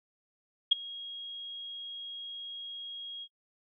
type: tone with ADSR envelope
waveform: sine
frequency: 3281 Hz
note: G#7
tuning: 22 cents flat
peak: -16 dBFS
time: 0.71-3.28 s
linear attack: 12 ms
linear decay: 10 ms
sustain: -23 dB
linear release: 55 ms
effects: noise-tail reverb RT60 0.1 s tail -22 dB re dry